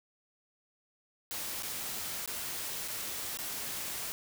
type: noise with dropouts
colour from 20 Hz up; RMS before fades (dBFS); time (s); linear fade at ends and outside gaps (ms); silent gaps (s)
white; -38; 1.31-4.12; 0; 1.624-1.632 / 2.26-2.276 / 2.878-2.883 / 3.372-3.388
effects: none